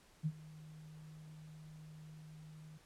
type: tone with ADSR envelope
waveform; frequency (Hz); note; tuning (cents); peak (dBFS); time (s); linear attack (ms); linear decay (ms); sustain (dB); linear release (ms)
sine; 155.5; D#3; -1; -31; 0.23-2.78; 31; 54; -20; 11
effects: pink hiss -66 dBFS RMS until 2.85 s + low-pass 11000 Hz 12 dB/octave